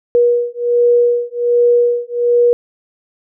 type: beating tone pair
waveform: sine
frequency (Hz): 479.8 / 481.1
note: A#4 / B4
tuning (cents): +50 / -45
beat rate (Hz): 1.3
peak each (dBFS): -13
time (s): 0.15-2.53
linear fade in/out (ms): 0
effects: none